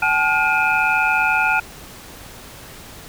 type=tone cluster; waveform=sine; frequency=761 / 861 / 1424 / 2407 / 2561 Hz; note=F#5 / A5 / F6 / D7 / D#7; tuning=+48 / -38 / +33 / +42 / +49 cents; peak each=-24 / -21 / -18 / -23 / -23 dBFS; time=0.02-1.6 s; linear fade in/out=5 ms; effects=pink hiss -39 dBFS RMS until 3.08 s